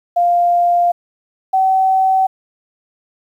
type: tone pair in turn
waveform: sine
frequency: 698.5 / 761.7 Hz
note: F5 / G5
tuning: 0 / -50 cents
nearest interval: minor second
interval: 150 cents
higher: second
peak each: -10 dBFS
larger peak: neither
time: 0.16-0.92 / 1.53-2.27 s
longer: first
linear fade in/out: 10 ms
effects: 8-bit